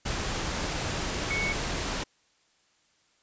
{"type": "tone in noise", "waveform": "sine", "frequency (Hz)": 2217, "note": "C#7", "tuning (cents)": 0, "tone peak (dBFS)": -28, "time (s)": [1.3, 1.53], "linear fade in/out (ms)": 10, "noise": "pink", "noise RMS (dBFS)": -31, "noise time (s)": [0.05, 2.04], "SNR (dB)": 0, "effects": ["white hiss -67 dBFS RMS until 3.22 s", "resampled to 16000 Hz"]}